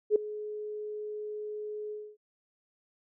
sine tone with ADSR envelope, 422.7 Hz, G#4, 31 cents sharp, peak -17 dBFS, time 0.1-2.17 s, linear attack 57 ms, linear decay 4 ms, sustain -18 dB, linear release 260 ms, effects none

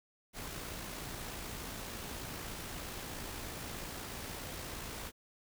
pink noise with amplitude modulation, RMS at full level -42 dBFS, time 0.33-5.12 s, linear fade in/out 50 ms, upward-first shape sine, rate 56.8 Hz, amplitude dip 30%, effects none

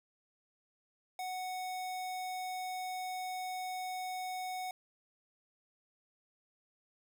square tone, 740 Hz, F#5, in tune, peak -38 dBFS, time 1.19-4.71 s, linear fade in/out 2 ms, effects none

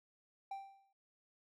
triangle tone with exponential decay, 784 Hz, G5, in tune, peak -37 dBFS, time 0.51-0.93 s, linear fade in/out 5 ms, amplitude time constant 91 ms, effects none

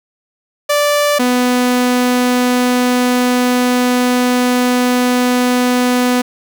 sawtooth tone pair in turn, 585 / 248.3 Hz, D5 / B3, -7 / +9 cents, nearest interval octave + minor third, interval 1484 cents, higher first, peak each -7 dBFS, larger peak neither, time 0.69-1.19 / 1.19-6.22 s, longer second, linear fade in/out 10 ms, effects none

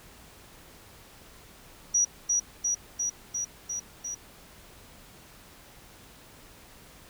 sine tone with echo, 5800 Hz, F#8, 35 cents flat, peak -20 dBFS, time 1.94-2.05 s, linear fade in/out 10 ms, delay 350 ms, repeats 6, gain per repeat -2 dB, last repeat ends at 4.15 s, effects pink hiss -52 dBFS RMS until 7.09 s

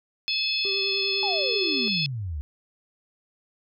harmonic tone, 861 Hz, A5, 38 cents flat, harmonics 3 / 4 / 5 / 6, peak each -29 / -29 / -29 / -29 dBFS, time 0.28-2.06 s, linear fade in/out 0 ms
triangle tone with vibrato, 392 Hz, G4, in tune, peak -29 dBFS, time 0.65-1.88 s, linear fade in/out 0 ms, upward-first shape triangle, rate 10 Hz, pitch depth 33 cents each way
sine exponential sweep, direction down, 862 to 68 Hz, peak -28 dBFS, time 1.23-2.41 s, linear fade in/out 0 ms
effects none

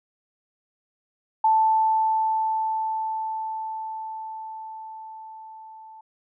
sine tone with level ramp, 880 Hz, A5, in tune, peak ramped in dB -15 to -42 dBFS, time 1.44-6.01 s, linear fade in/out 5 ms, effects none

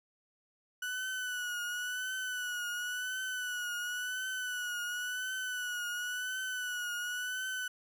35% pulse tone with vibrato, 1480 Hz, F#6, in tune, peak -33 dBFS, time 0.82-7.68 s, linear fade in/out 5 ms, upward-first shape triangle, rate 0.94 Hz, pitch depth 57 cents each way, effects none

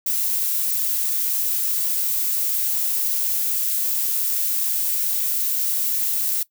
violet noise, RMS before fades -22 dBFS, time 0.06-6.43 s, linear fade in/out 5 ms, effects noise-tail reverb RT60 0.1 s tail -19 dB re dry

